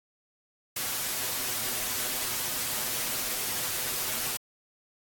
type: noise with comb filter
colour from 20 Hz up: white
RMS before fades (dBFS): -31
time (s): 0.76-4.37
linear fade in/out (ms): 5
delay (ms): 8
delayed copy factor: +0.55
effects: AAC 64 kbps